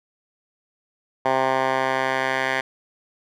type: tone with band-pass filter sweep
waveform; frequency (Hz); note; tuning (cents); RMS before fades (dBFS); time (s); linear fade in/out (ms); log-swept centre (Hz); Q
10% pulse; 131.9; C3; +14; -22; 1.25-2.61; 5; 950 to 1700; 1.7
effects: none